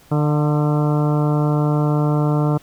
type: harmonic tone with a mistuned harmonic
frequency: 149.5 Hz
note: D3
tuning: 31 cents sharp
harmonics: 1 / 2 / 3 / 4 / 5 / 6 / 7 / 8 / 9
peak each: -16 / -22 / -26 / -28 / -30 / -32 / -33 / -34 / -35 dBFS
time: 0.11-2.58 s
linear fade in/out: 10 ms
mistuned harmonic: 5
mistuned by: -38 cents
effects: pink hiss -50 dBFS RMS until 2.62 s